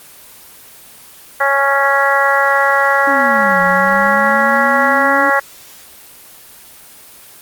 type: harmonic tone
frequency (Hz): 277.2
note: C#4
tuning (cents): 0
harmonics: 2 / 3 / 4 / 5 / 6 / 7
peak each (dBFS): -17 / -17 / -17 / -17 / -17 / -17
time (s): 1.4-5.4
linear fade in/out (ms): 10
type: click train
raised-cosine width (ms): 0.2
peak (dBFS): -24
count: 289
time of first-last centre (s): 2.43-5.025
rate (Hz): 111
type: exponential two-way sweep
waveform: sine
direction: down then up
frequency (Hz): 287.5 to 178.3 to 287.5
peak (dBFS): -20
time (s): 3.07-5.3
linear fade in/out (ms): 5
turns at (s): 3.61
effects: white hiss -39 dBFS RMS until 7.41 s + Opus 24 kbps